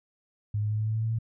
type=tone with pitch steps; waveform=sine; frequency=104.5 / 105.71 / 106.94 / 108.19 / 109.44 / 110.71 / 112 / 113.3 Hz; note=G#2 / G#2 / A2 / A2 / A2 / A2 / A2 / A#2; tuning=+11 / +31 / -49 / -29 / -9 / +11 / +31 / -49 cents; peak=-25 dBFS; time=0.54-1.188 s; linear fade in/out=5 ms; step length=81 ms; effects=none